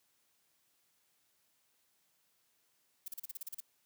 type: noise bursts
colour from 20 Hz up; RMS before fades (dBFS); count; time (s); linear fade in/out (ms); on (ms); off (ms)
violet; -42; 10; 3.06-3.604; 5; 22; 36
effects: white hiss -75 dBFS RMS until 3.85 s + high-pass 80 Hz 12 dB/octave